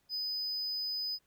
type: tone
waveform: triangle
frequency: 5000 Hz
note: D#8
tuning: 8 cents sharp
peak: -32 dBFS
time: 0.09-1.19 s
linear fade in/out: 50 ms
effects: pink hiss -74 dBFS RMS until 1.26 s